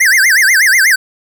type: tone with vibrato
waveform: square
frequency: 1804 Hz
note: A6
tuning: 43 cents sharp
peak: -7 dBFS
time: 0-0.96 s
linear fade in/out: 10 ms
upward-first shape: sine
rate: 8.2 Hz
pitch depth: 290 cents each way
effects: none